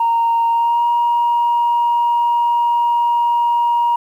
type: tone with pitch glide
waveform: sine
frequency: 927 to 948.1 Hz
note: A#5 to A#5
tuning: -10 to +29 cents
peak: -11 dBFS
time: 0-3.96 s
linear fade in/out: 5 ms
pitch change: +39 cents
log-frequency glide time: 0.5-0.85 s
effects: tanh soft clip ceiling -9 dBFS + 8-bit